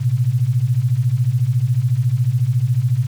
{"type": "beating tone pair", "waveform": "sine", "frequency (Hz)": [114.5, 128.5], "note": ["A#2", "C3"], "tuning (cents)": [-31, -31], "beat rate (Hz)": 14, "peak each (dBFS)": [-18, -16], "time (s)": [0, 3.07], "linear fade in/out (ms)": 20, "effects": ["7-bit"]}